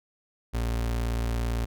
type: tone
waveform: 35% pulse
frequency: 57.8 Hz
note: A#1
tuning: 14 cents flat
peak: -24 dBFS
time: 0.53-1.66 s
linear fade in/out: 20 ms
effects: none